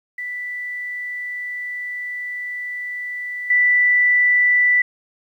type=tone with level steps; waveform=sine; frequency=1975.5 Hz; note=B6; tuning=in tune; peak=-25 / -12 dBFS; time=0.18-4.82 s; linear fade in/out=5 ms; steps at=3.5 s; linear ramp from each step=5 ms; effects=9-bit